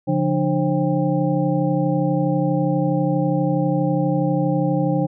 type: tone cluster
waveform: sine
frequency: 142.8 / 175.1 / 301.3 / 533 / 794 Hz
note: D3 / F3 / D4 / C5 / G5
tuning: -48 / +5 / +44 / +32 / +22 cents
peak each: -22 / -22 / -22 / -24 / -28 dBFS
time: 0.07-5.07 s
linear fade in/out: 20 ms
effects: none

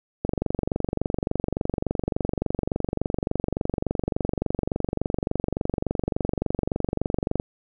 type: click train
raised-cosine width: 2 ms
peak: -10 dBFS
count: 169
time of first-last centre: 0.25-7.399 s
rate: 23.5 Hz
effects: none

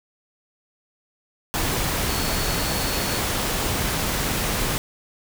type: tone in noise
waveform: sine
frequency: 4394 Hz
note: C#8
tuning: 16 cents flat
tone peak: -33 dBFS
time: 2.09-3.18 s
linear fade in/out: 0 ms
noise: pink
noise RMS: -24 dBFS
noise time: 1.54-4.78 s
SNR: -12 dB
effects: none

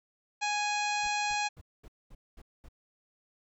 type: harmonic tone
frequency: 831 Hz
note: G#5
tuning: 1 cent sharp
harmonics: 1 / 2 / 3 / 4 / 5 / 6 / 7 / 8 / 9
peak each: -31 / -38 / -34 / -43 / -39 / -49 / -44 / -45 / -45 dBFS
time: 0.41-1.49 s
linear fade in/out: 20 ms
type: noise bursts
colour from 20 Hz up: brown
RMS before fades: -49 dBFS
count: 7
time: 1.03-2.686 s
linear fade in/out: 5 ms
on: 48 ms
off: 220 ms
effects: none

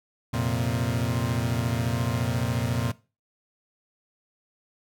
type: chord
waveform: 30% pulse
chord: F suspended fourth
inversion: none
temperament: equal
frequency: 87.31 / 116.54 / 130.81 Hz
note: F2 / Bb2 / C3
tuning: 0 / 0 / 0 cents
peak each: -29 / -24 / -27 dBFS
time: 0.33-2.92 s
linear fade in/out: 10 ms
effects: noise-tail reverb RT60 0.3 s tail -19 dB re dry

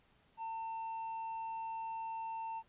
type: tone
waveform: triangle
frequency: 900 Hz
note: A5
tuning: 39 cents sharp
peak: -37 dBFS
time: 0.37-2.63 s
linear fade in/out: 50 ms
effects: pink hiss -70 dBFS RMS until 2.68 s + resampled to 8000 Hz

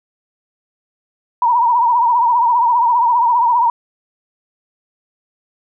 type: tone with vibrato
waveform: sine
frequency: 952 Hz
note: A#5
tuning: 36 cents sharp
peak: -10 dBFS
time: 1.42-3.7 s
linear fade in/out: 2 ms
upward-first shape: triangle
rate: 15 Hz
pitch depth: 97 cents each way
effects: none

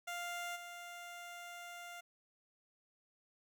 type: tone with level steps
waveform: 15% pulse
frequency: 698.5 Hz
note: F5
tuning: in tune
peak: -34 / -41 dBFS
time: 0.07-2.01 s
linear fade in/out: 10 ms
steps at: 0.55 s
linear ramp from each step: 20 ms
effects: none

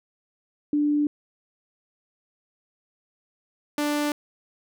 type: tone pair in turn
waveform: sine / sawtooth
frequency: 294.5 / 294.5 Hz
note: D4 / D4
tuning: +5 / +5 cents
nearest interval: unison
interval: 0 cents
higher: neither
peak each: -19 dBFS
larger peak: neither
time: 0.73-1.07 / 3.78-4.12 s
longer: neither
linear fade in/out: 2 ms
effects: none

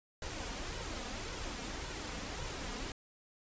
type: noise with flanger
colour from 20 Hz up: pink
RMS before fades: -41 dBFS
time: 0.22-2.92 s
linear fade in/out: 2 ms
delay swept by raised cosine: 2 to 4.2 ms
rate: 1.8 Hz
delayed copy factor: +0.5
effects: resampled to 16000 Hz

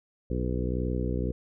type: harmonic tone with a mistuned harmonic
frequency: 61.74 Hz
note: B1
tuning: in tune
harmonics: 1 / 2 / 3 / 4 / 5 / 6 / 7 / 8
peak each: -30 / -33 / -35 / -36 / -37 / -38 / -38 / -39 dBFS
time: 0.3-1.32 s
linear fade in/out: 5 ms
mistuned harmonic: 8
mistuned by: +16 cents
effects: none

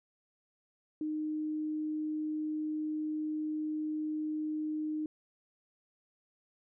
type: tone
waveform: sine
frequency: 307.5 Hz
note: D#4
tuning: 20 cents flat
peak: -32 dBFS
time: 1.01-5.06 s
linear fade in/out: 2 ms
effects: none

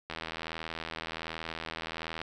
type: click train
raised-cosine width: 0.3 ms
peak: -20 dBFS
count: 173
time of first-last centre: 0.1-2.216 s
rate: 81.3 Hz
effects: none

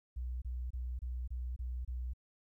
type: tone bursts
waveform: sine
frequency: 61.74 Hz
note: B1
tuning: in tune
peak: -36 dBFS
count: 7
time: 0.16-2.136 s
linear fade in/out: 10 ms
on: 260 ms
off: 26 ms
effects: 13-bit

